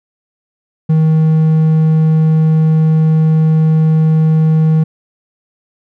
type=tone; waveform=triangle; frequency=158.1 Hz; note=D#3; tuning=28 cents sharp; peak=-5 dBFS; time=0.89-4.84 s; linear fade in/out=10 ms; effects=none